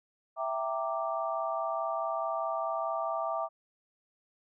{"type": "chord", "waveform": "sine", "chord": "E half-diminished seventh", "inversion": "none", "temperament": "equal with one note detuned", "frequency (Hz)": [659.3, 784, 925.9, 1174.7], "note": ["E5", "G5", "Bb5", "D6"], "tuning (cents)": [0, 0, -12, 0], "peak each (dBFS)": [-33, -37, -39, -35], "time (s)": [0.36, 3.49], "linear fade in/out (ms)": 50, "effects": []}